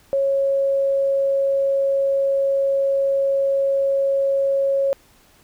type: tone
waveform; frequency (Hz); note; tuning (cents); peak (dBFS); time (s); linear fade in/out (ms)
sine; 549; C#5; -17; -16; 0.13-4.93; 0
effects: pink hiss -54 dBFS RMS until 5.43 s